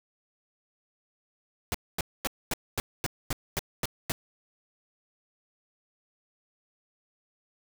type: noise bursts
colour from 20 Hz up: pink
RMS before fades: -29 dBFS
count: 10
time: 1.72-4.12 s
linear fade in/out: 0 ms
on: 24 ms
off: 240 ms
effects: none